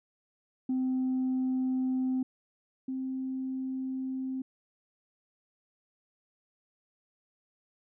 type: tone pair in turn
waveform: sine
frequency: 258.4 / 261.9 Hz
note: C4 / C4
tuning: -21 / +2 cents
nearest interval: unison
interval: 23 cents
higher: second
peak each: -25 / -31 dBFS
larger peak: first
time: 0.69-2.23 / 2.88-4.42 s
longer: neither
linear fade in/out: 5 ms
effects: tanh soft clip ceiling -24 dBFS